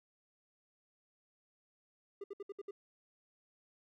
triangle tone bursts, 400.6 Hz, G4, 38 cents sharp, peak -39 dBFS, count 6, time 2.21-2.71 s, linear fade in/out 5 ms, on 30 ms, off 64 ms, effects none

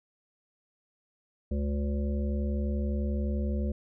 harmonic tone, 71.6 Hz, D2, 43 cents flat, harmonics 1 / 3 / 5 / 7 / 8, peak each -28 / -33 / -41 / -42 / -43 dBFS, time 1.51-3.72 s, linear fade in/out 5 ms, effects none

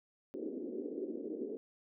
white band-pass noise, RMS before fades -41 dBFS, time 0.34-1.57 s, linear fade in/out 0 ms, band 240 to 450 Hz, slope 48 dB/octave, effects none

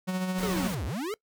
45% pulse tone with tremolo, 185 Hz, F#3, in tune, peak -26 dBFS, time 0.07-0.69 s, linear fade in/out 20 ms, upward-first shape sine, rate 14 Hz, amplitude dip 40%
pink noise, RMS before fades -37 dBFS, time 0.38-0.75 s, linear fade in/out 5 ms
square linear two-way sweep, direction down then up, 452.1 to 54.6 to 452.1 Hz, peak -31 dBFS, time 0.43-1.14 s, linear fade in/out 0 ms, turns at 0.85 s
effects noise-tail reverb RT60 0.1 s tail -23 dB re dry

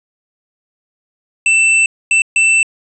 square tone bursts at uneven times, 2667 Hz, E7, 20 cents sharp, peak -9 dBFS, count 3, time 1.46-1.86 / 2.11-2.22 / 2.36-2.63 s, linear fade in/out 2 ms, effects resampled to 24000 Hz + 8-bit

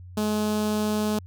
sawtooth tone with notch filter, 212.2 Hz, G#3, 38 cents sharp, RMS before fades -25 dBFS, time 0.17-1.19 s, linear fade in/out 5 ms, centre 2000 Hz, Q 1.3, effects added 90 Hz sine -40 dBFS peak until 1.26 s

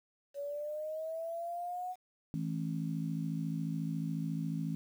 sine linear sweep, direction up, 561 to 739 Hz, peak -36 dBFS, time 0.34-1.96 s, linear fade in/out 50 ms
harmonic tone, 54.1 Hz, A1, 29 cents flat, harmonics 3 / 4 / 5, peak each -35 / -40 / -40 dBFS, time 2.34-4.75 s, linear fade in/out 0 ms
effects 10-bit

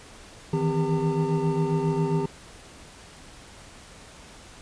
triangle tone cluster, 156.3 / 163.7 / 257.8 / 399.3 / 905 Hz, D#3 / E3 / C4 / G4 / A5, +8 / -12 / -26 / +32 / +48 cents, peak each -24 / -26 / -30 / -25 / -32 dBFS, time 0.53-2.26 s, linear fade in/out 5 ms, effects pink hiss -47 dBFS RMS until 4.61 s + resampled to 22050 Hz

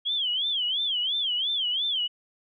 sine tone with vibrato, 3219 Hz, G7, 45 cents sharp, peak -24 dBFS, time 0.05-2.08 s, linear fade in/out 20 ms, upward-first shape sine, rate 2.9 Hz, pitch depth 180 cents each way, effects none

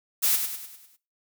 blue noise with echo, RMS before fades -22 dBFS, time 0.22-0.37 s, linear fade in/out 20 ms, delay 100 ms, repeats 6, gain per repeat -6 dB, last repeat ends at 0.97 s, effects noise-tail reverb RT60 0.3 s tail -19 dB re dry

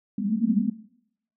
white band-pass noise, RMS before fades -24 dBFS, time 0.18-0.7 s, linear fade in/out 5 ms, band 200 to 240 Hz, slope 96 dB/octave, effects noise-tail reverb RT60 0.7 s tail -17 dB re dry

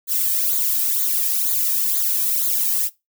violet noise with flanger, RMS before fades -20 dBFS, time 0.07-2.9 s, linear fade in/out 50 ms, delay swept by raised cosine 0.36 to 1.46 ms, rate 2.1 Hz, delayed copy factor -0.85, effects noise-tail reverb RT60 0.2 s tail -19 dB re dry

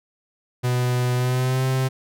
45% pulse tone with pitch glide, 124.3 to 131.01 Hz, B2 to C3, +12 to +3 cents, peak -19 dBFS, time 0.63-1.89 s, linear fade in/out 20 ms, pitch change +91 cents, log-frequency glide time 1.15-1.64 s, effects none

